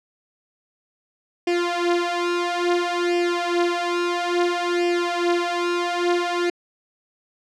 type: tone with flanger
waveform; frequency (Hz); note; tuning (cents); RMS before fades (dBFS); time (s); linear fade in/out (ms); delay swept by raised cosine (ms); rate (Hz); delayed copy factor
sawtooth; 349.2; F4; 0; -22; 1.47-6.5; 5; 0.38 to 4.98; 0.59; +0.85
effects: low-pass 5000 Hz 12 dB/octave